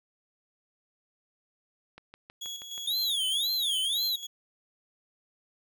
click train, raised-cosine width 0.3 ms, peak -30 dBFS, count 6, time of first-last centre 1.98-2.779 s, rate 6.26 Hz
30% pulse tone with tremolo, 3347 Hz, G#7, 13 cents sharp, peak -33 dBFS, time 2.41-4.27 s, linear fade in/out 10 ms, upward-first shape square, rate 3.3 Hz, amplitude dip 50%
square tone with vibrato, 3547 Hz, A7, 13 cents sharp, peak -27 dBFS, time 2.87-4.16 s, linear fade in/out 5 ms, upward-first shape sine, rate 1.9 Hz, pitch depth 270 cents each way
effects none

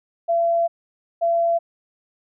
sine tone pair in turn, 677 / 677 Hz, E5 / E5, +46 / +46 cents, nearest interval unison, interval 0 cents, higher neither, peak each -16 dBFS, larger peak neither, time 0.28-0.68 / 1.21-1.59 s, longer first, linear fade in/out 20 ms, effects none

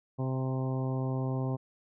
harmonic tone with a mistuned harmonic, 130.81 Hz, C3, in tune, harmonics 1 / 2 / 3 / 4 / 5 / 6 / 7 / 8, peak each -30 / -36 / -40 / -42 / -44 / -46 / -47 / -48 dBFS, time 0.18-1.57 s, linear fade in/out 20 ms, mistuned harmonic 6, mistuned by +16 cents, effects none

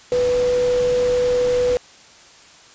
sine tone in noise, 494.1 Hz, B4, 1 cent sharp, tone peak -15 dBFS, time 0.12-1.77 s, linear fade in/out 0 ms, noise pink, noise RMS -31 dBFS, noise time 0.12-1.77 s, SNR +13 dB, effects white hiss -46 dBFS RMS until 2.74 s + resampled to 16000 Hz

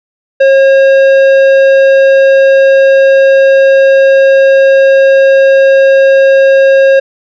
triangle tone with tanh clipping, 541 Hz, C#5, 42 cents flat, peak -4 dBFS, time 0.4-7 s, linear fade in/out 10 ms, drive 15 dB, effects none

